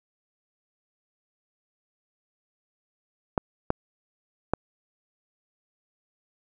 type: clicks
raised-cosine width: 1 ms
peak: -8 dBFS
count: 3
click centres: 3.378 / 3.704 / 4.536 s
effects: none